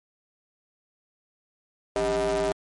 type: ring-modulated tone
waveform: 40% pulse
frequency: 115.4 Hz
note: A#2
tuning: 17 cents flat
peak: -19 dBFS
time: 1.96-2.52 s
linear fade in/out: 0 ms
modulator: 513 Hz
effects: MP3 48 kbps